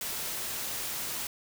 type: noise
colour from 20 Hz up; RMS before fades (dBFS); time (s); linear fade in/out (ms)
white; -35; 0.01-1.27; 2
effects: none